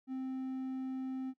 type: tone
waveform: triangle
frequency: 261.6 Hz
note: C4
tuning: in tune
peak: -34 dBFS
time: 0.07-1.34 s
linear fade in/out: 50 ms
effects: noise-tail reverb RT60 0.1 s tail -19 dB re dry